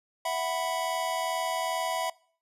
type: chord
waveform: square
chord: E suspended second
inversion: none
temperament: just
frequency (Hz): 659.3 / 741.7 / 988.9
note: E5 / F#5 / B5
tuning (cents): 0 / +4 / +2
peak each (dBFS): -32 / -34 / -33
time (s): 0.25-2.1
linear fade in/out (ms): 5
effects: noise-tail reverb RT60 0.5 s tail -23 dB re dry + resampled to 32000 Hz